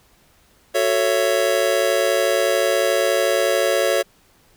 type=chord; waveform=square; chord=F# minor seventh; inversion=none; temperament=just; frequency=370 / 444 / 555 / 666 Hz; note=F#4 / A4 / C#5 / E5; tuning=0 / +16 / +2 / +18 cents; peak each=-25 / -24 / -20 / -24 dBFS; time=0.74-4.03 s; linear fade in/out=20 ms; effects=pink hiss -56 dBFS RMS until 4.56 s